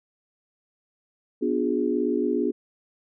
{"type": "chord", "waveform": "sine", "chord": "B diminished seventh", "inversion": "none", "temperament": "equal with one note detuned", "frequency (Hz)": [246.9, 293.7, 357.8, 415.3], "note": ["B3", "D4", "F4", "Ab4"], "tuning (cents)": [0, 0, 42, 0], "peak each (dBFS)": -27, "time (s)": [1.41, 2.52], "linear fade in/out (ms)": 20, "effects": []}